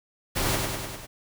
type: noise with echo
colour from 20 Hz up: pink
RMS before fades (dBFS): -26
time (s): 0.35-0.57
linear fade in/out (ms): 20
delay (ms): 100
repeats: 5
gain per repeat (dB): -3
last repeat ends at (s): 1.07
effects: none